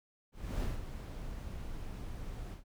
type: noise with ADSR envelope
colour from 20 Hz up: brown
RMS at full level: -33 dBFS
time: 0.32-2.64 s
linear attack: 290 ms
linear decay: 190 ms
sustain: -9 dB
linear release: 120 ms
effects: none